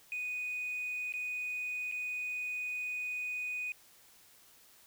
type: tone with dropouts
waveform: sine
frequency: 2484 Hz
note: D#7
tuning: 3 cents flat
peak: -33 dBFS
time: 0.12-3.72 s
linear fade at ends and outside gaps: 1 ms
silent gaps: 1.123-1.138 / 1.914-1.922 s
effects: tanh soft clip ceiling -32 dBFS + white hiss -61 dBFS RMS until 4.86 s